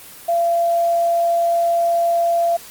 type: tone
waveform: sine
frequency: 682 Hz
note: F5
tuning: 41 cents flat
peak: -14 dBFS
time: 0.28-2.57 s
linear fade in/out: 10 ms
effects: white hiss -39 dBFS RMS until 2.7 s + Opus 24 kbps